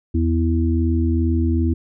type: harmonic tone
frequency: 82.5 Hz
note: E2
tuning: 2 cents sharp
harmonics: 1 / 3 / 4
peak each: -17 / -22 / -23 dBFS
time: 0.14-1.74 s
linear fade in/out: 10 ms
effects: none